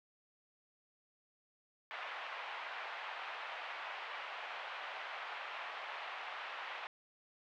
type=band-pass noise; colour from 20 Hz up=pink; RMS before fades=-45 dBFS; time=1.91-6.87 s; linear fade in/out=0 ms; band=710 to 3000 Hz; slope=24 dB/octave; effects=none